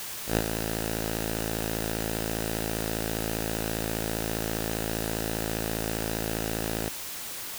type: tone with ADSR envelope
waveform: 5% pulse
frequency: 55 Hz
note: A1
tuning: in tune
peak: -10 dBFS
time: 0.26-6.89 s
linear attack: 110 ms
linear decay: 51 ms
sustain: -8 dB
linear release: 5 ms
effects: white hiss -37 dBFS RMS until 7.58 s